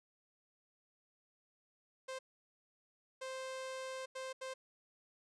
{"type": "tone bursts at uneven times", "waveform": "sawtooth", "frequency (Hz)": 523.3, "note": "C5", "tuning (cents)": 0, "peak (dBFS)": -38, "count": 4, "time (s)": [[2.08, 2.19], [3.21, 4.06], [4.15, 4.33], [4.41, 4.54]], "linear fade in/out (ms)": 10, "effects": ["resampled to 22050 Hz"]}